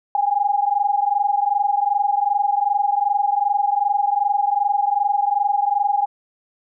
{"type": "tone pair together", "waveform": "sine", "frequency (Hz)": [803.4, 826], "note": ["G5", "G#5"], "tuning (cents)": [42, -10], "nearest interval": "unison", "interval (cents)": 48, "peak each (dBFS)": -19, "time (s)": [0.15, 6.06], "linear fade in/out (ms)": 2, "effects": []}